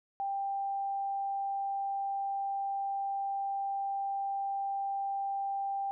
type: tone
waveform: sine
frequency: 790 Hz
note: G5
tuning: 13 cents sharp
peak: -31 dBFS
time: 0.2-5.91 s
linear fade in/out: 0 ms
effects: none